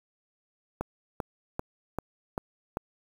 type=click train; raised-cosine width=1 ms; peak=-16 dBFS; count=6; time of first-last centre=0.81-2.771 s; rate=2.55 Hz; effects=7-bit